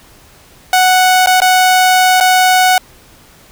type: tone with dropouts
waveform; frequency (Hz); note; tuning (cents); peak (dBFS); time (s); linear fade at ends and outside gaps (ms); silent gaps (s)
sawtooth; 740; F#5; 0; -3; 0.73-2.78; 2; 1.261-1.271 / 1.403-1.418 / 2.202-2.208
effects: pink hiss -43 dBFS RMS until 3.51 s